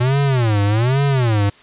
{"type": "tone with vibrato", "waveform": "square", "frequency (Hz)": 119.5, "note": "A#2", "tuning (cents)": 43, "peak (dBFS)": -14, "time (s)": [0, 1.5], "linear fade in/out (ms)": 10, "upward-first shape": "sine", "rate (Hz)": 1.2, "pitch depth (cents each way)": 290, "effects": ["white hiss -46 dBFS RMS until 1.62 s", "resampled to 8000 Hz"]}